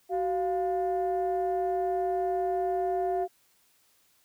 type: tone pair together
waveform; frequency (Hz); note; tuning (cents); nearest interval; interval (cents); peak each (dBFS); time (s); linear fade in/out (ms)
sine; 376.1 / 699; F#4 / F5; +28 / +1; major seventh; 1073; -27; 0.09-3.28; 50
effects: tanh soft clip ceiling -21 dBFS + white hiss -66 dBFS RMS until 4.24 s